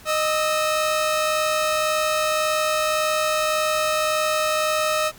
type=tone pair together; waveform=sawtooth; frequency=618 / 1297.8 Hz; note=D#5 / E6; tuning=-12 / -27 cents; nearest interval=octave + minor second; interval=1285 cents; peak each=-17 / -20 dBFS; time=0.05-5.12 s; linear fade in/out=50 ms; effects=pink hiss -46 dBFS RMS until 5.18 s + MP3 96 kbps